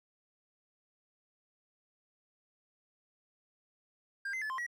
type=tone with pitch steps; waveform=triangle; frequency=1601 / 2065 / 1730 / 1049 / 1919 Hz; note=G6 / C7 / A6 / C6 / A#6; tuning=+36 / -23 / -30 / +4 / +50 cents; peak=-33 dBFS; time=4.25-4.665 s; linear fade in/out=5 ms; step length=83 ms; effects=none